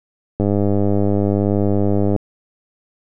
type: click train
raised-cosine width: 2 ms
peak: -5 dBFS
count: 179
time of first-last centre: 0.4-2.162 s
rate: 101 Hz
effects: none

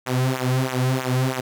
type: tone with flanger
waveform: sawtooth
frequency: 128.8 Hz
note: C3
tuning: 27 cents flat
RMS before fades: -22 dBFS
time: 0.06-1.41 s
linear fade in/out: 10 ms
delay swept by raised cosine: 0.2 to 3.5 ms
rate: 3.1 Hz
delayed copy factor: -1
effects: none

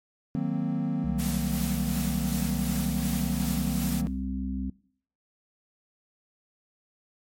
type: chord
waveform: triangle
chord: C half-diminished seventh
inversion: first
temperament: equal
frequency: 155.56 / 185 / 233.1 / 261.6 Hz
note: Eb3 / Gb3 / Bb3 / C4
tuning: 0 / 0 / 0 / 0 cents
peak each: -29 dBFS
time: 0.35-4.07 s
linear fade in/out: 0 ms
type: harmonic tone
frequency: 65.41 Hz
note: C2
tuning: in tune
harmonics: 1 / 3 / 4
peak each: -33 / -33 / -33 dBFS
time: 1.04-4.7 s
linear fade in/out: 5 ms
type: noise with tremolo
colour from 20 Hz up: white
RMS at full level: -36 dBFS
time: 1.18-4.02 s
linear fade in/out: 20 ms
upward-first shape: sine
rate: 2.7 Hz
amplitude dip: 35%
effects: noise-tail reverb RT60 0.6 s tail -22 dB re dry + MP3 64 kbps

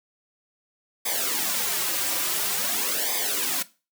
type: noise with flanger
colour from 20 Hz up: white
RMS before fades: -26 dBFS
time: 1.05-3.63 s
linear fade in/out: 10 ms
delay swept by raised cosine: 0.71 to 4.71 ms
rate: 0.48 Hz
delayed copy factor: -0.8
effects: noise-tail reverb RT60 0.3 s tail -18 dB re dry + high-pass 200 Hz 12 dB/octave

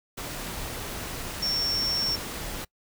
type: tone in noise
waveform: sine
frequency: 5470 Hz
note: F8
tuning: 37 cents flat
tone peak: -25 dBFS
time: 1.42-2.16 s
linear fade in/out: 10 ms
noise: pink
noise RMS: -35 dBFS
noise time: 0.17-2.65 s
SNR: +7 dB
effects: noise-tail reverb RT60 0.1 s tail -24 dB re dry

